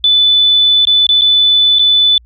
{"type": "tone with dropouts", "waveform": "sine", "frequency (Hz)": 3494, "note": "A7", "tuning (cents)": -13, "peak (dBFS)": -6, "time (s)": [0.04, 2.18], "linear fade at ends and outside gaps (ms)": 2, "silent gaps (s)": [[0.852, 0.871], [1.068, 1.09], [1.212, 1.218], [1.787, 1.793]], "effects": ["added 59 Hz sine -40 dBFS peak until 2.25 s"]}